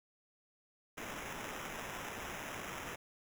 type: noise with sample-and-hold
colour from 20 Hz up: white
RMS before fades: -44 dBFS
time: 0.97-2.96 s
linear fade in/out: 10 ms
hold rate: 4410 Hz
effects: none